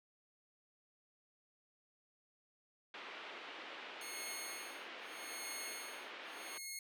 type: band-pass noise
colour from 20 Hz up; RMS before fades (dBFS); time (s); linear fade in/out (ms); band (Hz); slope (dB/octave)
white; -50; 2.94-6.58; 2; 290 to 3100; 24
type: tone with tremolo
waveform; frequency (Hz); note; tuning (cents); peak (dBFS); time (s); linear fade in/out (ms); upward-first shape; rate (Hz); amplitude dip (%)
10% pulse; 2162; C#7; -44; -34; 4.01-6.79; 2; sine; 0.81; 100
effects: none